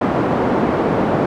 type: band-pass noise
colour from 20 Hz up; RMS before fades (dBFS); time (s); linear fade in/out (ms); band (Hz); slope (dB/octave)
pink; -17; 0.01-1.26; 5; 190 to 870; 12
effects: none